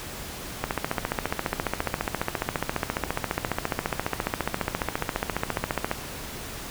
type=click train; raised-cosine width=0.5 ms; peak=-9 dBFS; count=78; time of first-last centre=0.64-5.914 s; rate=14.6 Hz; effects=pink hiss -37 dBFS RMS until 6.7 s